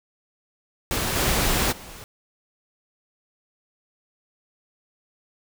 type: noise with level steps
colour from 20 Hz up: pink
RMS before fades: -25 / -22 / -41 dBFS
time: 0.91-2.04 s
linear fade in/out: 0 ms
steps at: 1.15 / 1.71 s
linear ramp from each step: 20 ms
effects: none